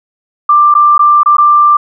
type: tone with dropouts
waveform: sine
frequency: 1183 Hz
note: D6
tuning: 12 cents sharp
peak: -3 dBFS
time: 0.49-1.77 s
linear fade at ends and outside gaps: 5 ms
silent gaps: 0.741-0.75 / 0.98-0.992 / 1.233-1.259 / 1.369-1.382 s
effects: none